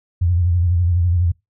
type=tone with vibrato; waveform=sine; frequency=87.31 Hz; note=F2; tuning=in tune; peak=-13 dBFS; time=0.21-1.32 s; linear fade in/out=10 ms; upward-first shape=sine; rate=12 Hz; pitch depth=76 cents each way; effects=noise-tail reverb RT60 0.2 s tail -25 dB re dry